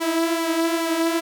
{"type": "tone with flanger", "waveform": "sawtooth", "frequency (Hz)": 330, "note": "E4", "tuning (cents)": 2, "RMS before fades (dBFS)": -22, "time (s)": [0, 1.21], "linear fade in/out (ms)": 20, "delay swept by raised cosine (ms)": [0.9, 6.3], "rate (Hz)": 2.4, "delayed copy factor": 0.5, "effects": []}